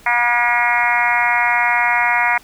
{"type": "harmonic tone with a mistuned harmonic", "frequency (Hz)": 240, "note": "B3", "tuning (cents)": -49, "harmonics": [3, 4, 5, 6, 7, 8, 9, 10], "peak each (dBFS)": [-22, -19, -26, -23, -24, -20, -19, -25], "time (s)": [0.06, 2.38], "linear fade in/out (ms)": 5, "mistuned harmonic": 7, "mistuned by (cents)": -17, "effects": ["pink hiss -46 dBFS RMS until 2.43 s"]}